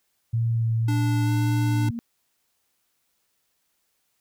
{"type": "tone with vibrato", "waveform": "sine", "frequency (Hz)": 114.4, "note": "A#2", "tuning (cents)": -32, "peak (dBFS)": -20, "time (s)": [0.33, 1.91], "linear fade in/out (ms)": 10, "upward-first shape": "sine", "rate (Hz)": 1.8, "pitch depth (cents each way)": 16}
{"type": "tone with pitch glide", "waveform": "square", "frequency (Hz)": [292.9, 296.6], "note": ["D4", "D4"], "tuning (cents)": [-5, 17], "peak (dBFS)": -27, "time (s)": [0.88, 1.89], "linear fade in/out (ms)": 5, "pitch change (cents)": 22, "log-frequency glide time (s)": [1.23, 1.3]}
{"type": "tone with exponential growth", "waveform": "sine", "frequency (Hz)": 233.1, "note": "A#3", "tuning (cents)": 0, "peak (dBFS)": -27, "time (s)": [1.3, 1.99], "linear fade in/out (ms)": 0, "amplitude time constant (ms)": 150}
{"effects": ["white hiss -72 dBFS RMS until 4.2 s"]}